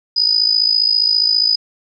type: tone with amplitude modulation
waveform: sine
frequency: 4978 Hz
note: D#8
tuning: in tune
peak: -8 dBFS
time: 0.16-1.56 s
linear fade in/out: 10 ms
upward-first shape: sine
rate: 54.9 Hz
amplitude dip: 80%
effects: none